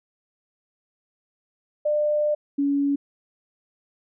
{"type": "tone pair in turn", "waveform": "sine", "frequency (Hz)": [598, 282.2], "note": ["D5", "C#4"], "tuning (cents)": [31, 31], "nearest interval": "octave + minor second", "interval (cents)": 1300, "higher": "first", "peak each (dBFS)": -19, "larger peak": "neither", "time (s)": [[1.85, 2.35], [2.58, 2.96]], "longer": "first", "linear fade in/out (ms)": 10, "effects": []}